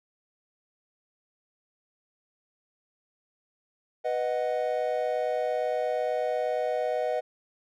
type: chord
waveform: triangle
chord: B major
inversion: none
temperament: equal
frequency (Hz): 493.9 / 622.3 / 740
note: B4 / D#5 / F#5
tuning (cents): 0 / 0 / 0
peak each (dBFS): -28 / -27 / -30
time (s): 4.04-7.21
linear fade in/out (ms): 20
effects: none

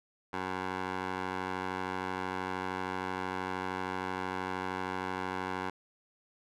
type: tone with band-pass filter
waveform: 15% pulse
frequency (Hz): 93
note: F#2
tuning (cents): +9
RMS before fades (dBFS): -36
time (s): 0.33-5.7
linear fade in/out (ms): 5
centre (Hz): 1100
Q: 1
effects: none

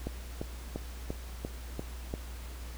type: click train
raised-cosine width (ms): 2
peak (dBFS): -21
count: 7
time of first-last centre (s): 0.07-2.139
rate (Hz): 2.9
effects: added 60 Hz sine -40 dBFS peak until 2.77 s + pink hiss -50 dBFS RMS until 2.77 s

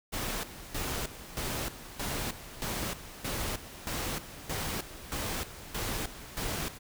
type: noise with tremolo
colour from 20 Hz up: pink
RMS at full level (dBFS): -34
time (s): 0.12-6.79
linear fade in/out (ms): 20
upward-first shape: square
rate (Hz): 1.6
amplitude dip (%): 75
effects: none

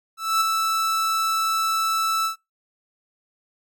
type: tone with ADSR envelope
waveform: 45% pulse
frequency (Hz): 1318.5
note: E6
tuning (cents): 0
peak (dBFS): -16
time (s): 0.17-2.36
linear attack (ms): 240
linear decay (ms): 12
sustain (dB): -4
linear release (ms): 110
effects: noise-tail reverb RT60 0.2 s tail -24 dB re dry

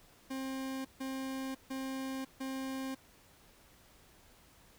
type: tone bursts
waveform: 40% pulse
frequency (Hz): 265.6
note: C4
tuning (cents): +26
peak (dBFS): -36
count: 4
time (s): 0.3-2.95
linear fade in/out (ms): 10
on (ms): 550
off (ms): 150
effects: pink hiss -62 dBFS RMS until 4.78 s

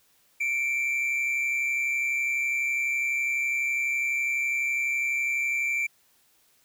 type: tone pair together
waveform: triangle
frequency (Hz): 2212 / 2344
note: C#7 / D7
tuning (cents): -4 / -4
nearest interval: minor second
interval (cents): 100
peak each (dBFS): -33 / -23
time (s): 0.4-5.87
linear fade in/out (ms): 10
effects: white hiss -64 dBFS RMS until 6.64 s

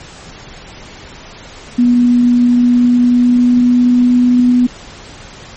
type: tone with pitch glide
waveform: sine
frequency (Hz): 243.2 to 246.7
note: B3 to B3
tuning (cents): -26 to -2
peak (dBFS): -6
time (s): 1.78-4.67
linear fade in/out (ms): 10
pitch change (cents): +24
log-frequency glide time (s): 2.36-4.37
effects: pink hiss -34 dBFS RMS until 5.56 s + MP3 32 kbps

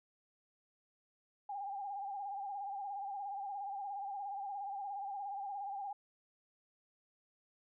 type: tone with vibrato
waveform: sine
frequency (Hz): 799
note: G5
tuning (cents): +33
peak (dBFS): -39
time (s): 1.49-5.93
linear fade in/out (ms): 5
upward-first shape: sine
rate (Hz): 17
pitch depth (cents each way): 62
effects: none

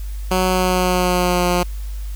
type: tone with pitch glide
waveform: 10% pulse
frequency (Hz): 185 to 177.46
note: F#3 to F3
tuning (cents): 0 to +28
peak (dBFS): -7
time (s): 0.31-1.63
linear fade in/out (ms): 2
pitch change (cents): -72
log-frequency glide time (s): 0.47-1.47
effects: added 50 Hz sine -24 dBFS peak until 2.15 s + white hiss -45 dBFS RMS until 2.15 s

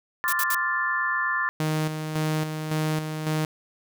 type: chord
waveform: sine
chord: D minor seventh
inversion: third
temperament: equal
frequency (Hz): 1046.5 / 1174.7 / 1396.9 / 1760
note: C6 / D6 / F6 / A6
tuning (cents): 0 / 0 / 0 / 0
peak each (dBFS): -29 / -31 / -31 / -25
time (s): 0.24-1.49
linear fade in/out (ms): 0
type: noise bursts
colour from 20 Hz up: blue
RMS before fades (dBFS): -27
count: 3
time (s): 0.28-0.547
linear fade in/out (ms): 0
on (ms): 45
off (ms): 66
type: tone with tremolo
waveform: sawtooth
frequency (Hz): 155.56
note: D#3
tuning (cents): 0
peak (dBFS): -19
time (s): 1.6-3.45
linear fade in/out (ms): 2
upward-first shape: square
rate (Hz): 1.8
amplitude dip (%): 50
effects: none

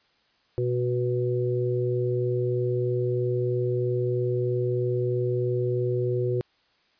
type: harmonic tone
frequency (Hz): 123.1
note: B2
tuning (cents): -5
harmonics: 1 / 3 / 4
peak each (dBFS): -26 / -26 / -31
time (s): 0.58-6.41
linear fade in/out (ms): 0
effects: white hiss -65 dBFS RMS until 6.99 s + resampled to 11025 Hz

